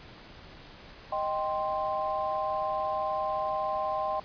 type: chord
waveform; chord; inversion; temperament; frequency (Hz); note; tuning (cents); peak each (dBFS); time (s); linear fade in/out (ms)
sine; C minor; first; equal; 622.3 / 784 / 1046.5; Eb5 / G5 / C6; 0 / 0 / 0; -32; 1.12-4.2; 5
effects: pink hiss -49 dBFS RMS until 4.24 s + resampled to 11025 Hz